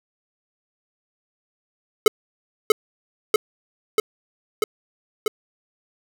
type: tone with echo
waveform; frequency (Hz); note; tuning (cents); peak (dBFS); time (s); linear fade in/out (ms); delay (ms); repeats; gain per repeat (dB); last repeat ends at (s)
square; 430; A4; -40; -9; 2.06-2.08; 2; 640; 5; -2; 5.28
effects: none